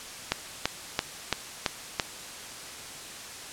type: click train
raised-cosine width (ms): 0.2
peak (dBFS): -6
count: 6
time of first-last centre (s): 0.32-1.998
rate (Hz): 2.98
effects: white hiss -41 dBFS RMS until 3.52 s + low-pass 9000 Hz 12 dB/octave